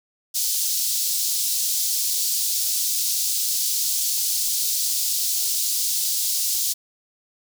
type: high-pass noise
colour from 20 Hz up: pink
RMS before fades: -23 dBFS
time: 0.34-6.74 s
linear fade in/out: 20 ms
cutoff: 4500 Hz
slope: 24 dB/octave
effects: none